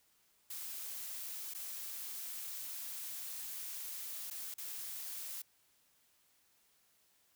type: noise with dropouts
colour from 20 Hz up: blue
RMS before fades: -44 dBFS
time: 0.5-5.42 s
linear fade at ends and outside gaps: 5 ms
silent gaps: 1.538-1.547 / 4.302-4.309 / 4.541-4.581 s
effects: white hiss -72 dBFS RMS until 7.35 s